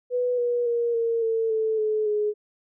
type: tone with pitch steps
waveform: sine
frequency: 493.9 / 482.6 / 471.6 / 460.8 / 450.3 / 440 / 430 / 420.1 Hz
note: B4 / B4 / A#4 / A#4 / A4 / A4 / A4 / G#4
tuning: 0 / -40 / +20 / -20 / +40 / 0 / -40 / +20 cents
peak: -21 dBFS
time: 0.1-2.34 s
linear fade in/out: 50 ms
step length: 280 ms
effects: none